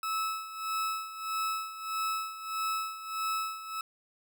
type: tone with tremolo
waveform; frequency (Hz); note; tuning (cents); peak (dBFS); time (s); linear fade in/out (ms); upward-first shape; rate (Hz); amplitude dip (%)
40% pulse; 1300; E6; -24; -28; 0.03-3.81; 2; sine; 1.6; 75
effects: none